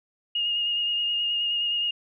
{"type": "tone with vibrato", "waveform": "sine", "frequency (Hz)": 2849, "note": "F7", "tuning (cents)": 34, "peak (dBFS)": -23, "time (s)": [0.35, 1.91], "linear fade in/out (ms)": 5, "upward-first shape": "sine", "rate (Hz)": 9.5, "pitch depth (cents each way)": 18, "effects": []}